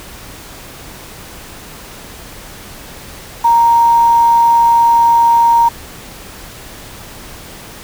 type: tone with quantisation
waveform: sine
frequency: 932.3 Hz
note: A#5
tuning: in tune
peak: -6 dBFS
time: 3.44-5.69 s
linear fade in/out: 10 ms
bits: 5
effects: pink hiss -33 dBFS RMS until 7.83 s